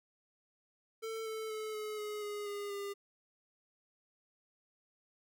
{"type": "tone with pitch steps", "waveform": "square", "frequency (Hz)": [446.6, 439.9, 433.4, 426.9, 420.6, 414.3, 408.1, 402], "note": ["A4", "A4", "A4", "G#4", "G#4", "G#4", "G#4", "G4"], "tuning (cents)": [26, 0, -26, 48, 22, -4, -30, 44], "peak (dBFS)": -39, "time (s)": [1.02, 2.94], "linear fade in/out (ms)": 20, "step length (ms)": 240, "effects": []}